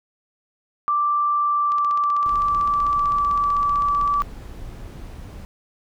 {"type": "tone with pitch glide", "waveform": "sine", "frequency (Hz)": [1174.7, 1155.9], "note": ["D6", "D6"], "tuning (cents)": [0, -28], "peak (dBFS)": -17, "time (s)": [0.88, 4.22], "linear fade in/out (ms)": 0, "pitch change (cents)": -28, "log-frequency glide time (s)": [1.3, 3.56]}
{"type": "click train", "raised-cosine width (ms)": 0.2, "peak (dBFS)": -22, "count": 40, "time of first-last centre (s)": [1.72, 4.204], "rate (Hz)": 15.7}
{"type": "noise", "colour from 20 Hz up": "brown", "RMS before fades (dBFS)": -35, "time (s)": [2.26, 5.45], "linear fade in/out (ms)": 0}
{"effects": []}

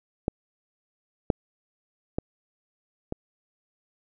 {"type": "clicks", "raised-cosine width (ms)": 2, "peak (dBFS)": [-10, -6, -13, -16], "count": 4, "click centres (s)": [0.281, 1.302, 2.185, 3.124], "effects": []}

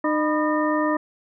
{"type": "harmonic tone with a mistuned harmonic", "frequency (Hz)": 304.7, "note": "D#4", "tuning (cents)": -36, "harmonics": [1, 2, 3, 4, 6], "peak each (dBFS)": [-22, -25, -27, -28, -30], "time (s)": [0.04, 0.97], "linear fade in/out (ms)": 5, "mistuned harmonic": 3, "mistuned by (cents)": 130, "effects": []}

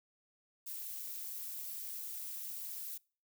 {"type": "noise with amplitude modulation", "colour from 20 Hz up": "violet", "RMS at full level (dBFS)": -40, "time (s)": [0.66, 2.98], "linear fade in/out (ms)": 10, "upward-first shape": "sine", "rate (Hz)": 241, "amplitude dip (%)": 75, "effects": ["noise-tail reverb RT60 0.4 s tail -25 dB re dry"]}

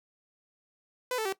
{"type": "tone with pitch steps", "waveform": "sawtooth", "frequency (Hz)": [502, 439.5, 384.9], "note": ["B4", "A4", "G4"], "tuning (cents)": [28, -2, -32], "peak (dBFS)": -25, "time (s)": [1.11, 1.326], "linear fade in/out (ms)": 2, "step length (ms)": 72, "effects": ["noise-tail reverb RT60 0.1 s tail -17 dB re dry"]}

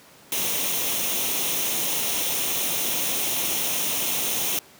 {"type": "noise with comb filter", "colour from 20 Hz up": "white", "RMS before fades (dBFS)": -25, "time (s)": [0.32, 4.59], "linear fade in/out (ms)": 2, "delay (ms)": 0.32, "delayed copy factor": 0.55, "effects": ["pink hiss -50 dBFS RMS until 4.79 s", "high-pass 150 Hz 12 dB/octave"]}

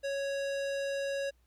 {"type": "tone with low-pass filter", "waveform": "square", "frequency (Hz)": 554.4, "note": "C#5", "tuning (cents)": 0, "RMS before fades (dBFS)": -34, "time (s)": [0.03, 1.31], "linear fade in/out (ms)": 20, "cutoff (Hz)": 6900, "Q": 0.74, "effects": ["added 60 Hz sine -65 dBFS peak until 1.46 s", "pink hiss -75 dBFS RMS until 1.46 s"]}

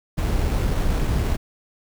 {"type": "noise with sample-and-hold", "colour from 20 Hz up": "brown", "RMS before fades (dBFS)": -21, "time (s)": [0.17, 1.37], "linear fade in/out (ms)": 20, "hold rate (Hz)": 4900, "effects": []}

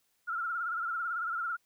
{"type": "tone with vibrato", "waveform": "sine", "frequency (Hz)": 1373, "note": "F6", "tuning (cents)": -30, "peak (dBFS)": -31, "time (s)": [0.27, 1.57], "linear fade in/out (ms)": 20, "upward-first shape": "sine", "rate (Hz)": 18, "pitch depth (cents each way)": 80, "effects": ["white hiss -74 dBFS RMS until 1.65 s"]}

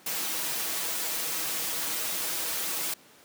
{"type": "noise with comb filter", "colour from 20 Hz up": "white", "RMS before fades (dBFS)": -31, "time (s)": [0.06, 2.94], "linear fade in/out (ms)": 5, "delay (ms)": 6.2, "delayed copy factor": 0.6, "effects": ["pink hiss -55 dBFS RMS until 3.24 s", "high-pass 200 Hz 12 dB/octave"]}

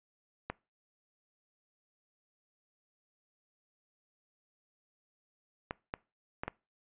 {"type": "clicks", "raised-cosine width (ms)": 0.5, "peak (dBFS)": -20, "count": 5, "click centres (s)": [0.5, 5.709, 5.939, 6.435, 6.48], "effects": ["noise-tail reverb RT60 0.3 s tail -23 dB re dry", "resampled to 8000 Hz"]}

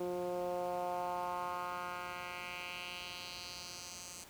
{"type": "tone with band-pass filter sweep", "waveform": "10% pulse", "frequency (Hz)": 178, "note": "F3", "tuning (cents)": 33, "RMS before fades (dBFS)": -41, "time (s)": [0, 4.24], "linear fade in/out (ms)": 5, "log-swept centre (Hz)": [380, 7600], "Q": 2.1, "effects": ["pink hiss -56 dBFS RMS until 4.29 s", "high-pass 60 Hz 12 dB/octave"]}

